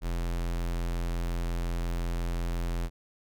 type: tone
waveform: square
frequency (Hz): 42.82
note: F1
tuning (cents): -33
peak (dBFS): -29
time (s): 0.01-2.9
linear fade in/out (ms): 50
effects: none